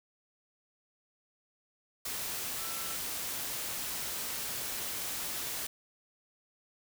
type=tone in noise; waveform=sine; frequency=1338 Hz; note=E6; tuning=25 cents sharp; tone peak=-47 dBFS; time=2.59-2.95 s; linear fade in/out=5 ms; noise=white; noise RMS=-37 dBFS; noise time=2.05-5.67 s; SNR=-13 dB; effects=none